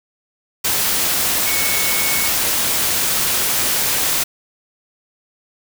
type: tone in noise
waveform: sine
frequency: 2212 Hz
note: C#7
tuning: 4 cents flat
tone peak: -24 dBFS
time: 1.46-2.29 s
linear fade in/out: 10 ms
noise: white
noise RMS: -18 dBFS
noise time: 0.64-4.24 s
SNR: -9 dB
effects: none